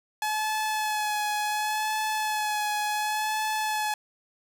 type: tone with vibrato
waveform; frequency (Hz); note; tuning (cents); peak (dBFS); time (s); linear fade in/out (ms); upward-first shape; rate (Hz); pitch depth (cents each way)
sawtooth; 852; G#5; +44; -22; 0.22-3.94; 2; sine; 0.69; 24
effects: none